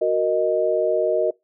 sine chord, D# minor, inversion first, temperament equal, 370 / 466.2 / 622.3 Hz, F#4 / A#4 / D#5, 0 / 0 / 0 cents, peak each -23 / -22 / -20 dBFS, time 0.01-1.31 s, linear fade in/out 10 ms, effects noise-tail reverb RT60 0.2 s tail -24 dB re dry

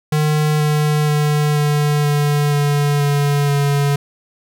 square tone with pitch steps, 151.9 / 150.5 / 149.12 / 147.75 / 146.39 / 145.04 / 143.71 / 142.38 Hz, D#3 / D3 / D3 / D3 / D3 / D3 / D3 / C#3, -41 / +43 / +27 / +11 / -5 / -21 / -37 / +47 cents, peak -14 dBFS, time 0.12-3.96 s, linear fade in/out 5 ms, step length 480 ms, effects none

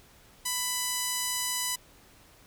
sawtooth tone with band-pass filter, 995 Hz, B5, 13 cents sharp, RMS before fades -31 dBFS, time 0.45-1.76 s, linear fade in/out 10 ms, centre 9300 Hz, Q 0.85, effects pink hiss -57 dBFS RMS until 2.46 s

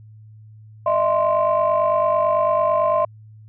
sine tone cluster, 609 / 658 / 1045 Hz, D#5 / E5 / C6, -37 / -3 / -2 cents, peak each -19 dBFS, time 0.86-3.05 s, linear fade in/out 5 ms, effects tanh soft clip ceiling -9 dBFS + added 108 Hz sine -41 dBFS peak until 3.48 s

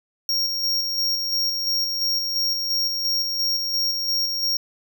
square tone with tremolo, 5570 Hz, F8, 5 cents flat, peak -20 dBFS, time 0.29-4.57 s, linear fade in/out 2 ms, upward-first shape square, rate 2.9 Hz, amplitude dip 35%, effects none

